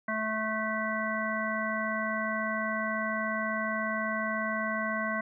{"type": "harmonic tone", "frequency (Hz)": 218.2, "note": "A3", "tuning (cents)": -14, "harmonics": [1, 3, 5, 7, 9], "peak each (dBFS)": [-35, -35, -35, -35, -35], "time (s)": [0.08, 5.21], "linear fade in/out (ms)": 5, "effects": []}